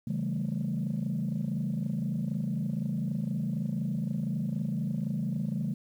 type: chord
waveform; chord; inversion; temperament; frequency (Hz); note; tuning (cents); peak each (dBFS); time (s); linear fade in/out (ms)
sine; A dominant seventh; first; equal; 138.59 / 164.81 / 196 / 220; C#3 / E3 / G3 / A3; 0 / 0 / 0 / 0; -33; 0.07-5.74; 5
effects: tanh soft clip ceiling -23 dBFS + 10-bit